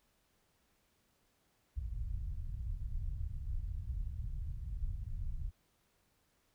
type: low-pass noise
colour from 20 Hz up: pink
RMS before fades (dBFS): -39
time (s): 1.76-5.51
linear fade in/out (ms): 10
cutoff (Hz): 100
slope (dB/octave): 24
effects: pink hiss -75 dBFS RMS until 6.54 s